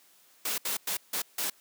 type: noise bursts at uneven times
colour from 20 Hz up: white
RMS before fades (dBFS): -31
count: 5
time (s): 0.45-0.58 / 0.65-0.77 / 0.87-0.97 / 1.13-1.22 / 1.38-1.5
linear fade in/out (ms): 5
effects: white hiss -61 dBFS RMS until 1.6 s + high-pass 200 Hz 12 dB/octave